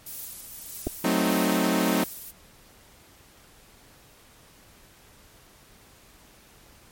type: noise with tremolo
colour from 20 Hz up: violet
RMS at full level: -34 dBFS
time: 0.06-2.31 s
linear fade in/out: 5 ms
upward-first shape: triangle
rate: 1.7 Hz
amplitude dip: 45%
type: clicks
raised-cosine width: 2 ms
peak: -15 dBFS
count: 2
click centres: 0.869 / 0.872 s
type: chord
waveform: sawtooth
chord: F# diminished seventh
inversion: none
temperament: equal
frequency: 185 / 220 / 261.6 / 311.1 Hz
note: F#3 / A3 / C4 / Eb4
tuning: 0 / 0 / 0 / 0 cents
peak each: -23 dBFS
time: 1.04-2.04 s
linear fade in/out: 5 ms
effects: pink hiss -54 dBFS RMS until 6.91 s + MP3 64 kbps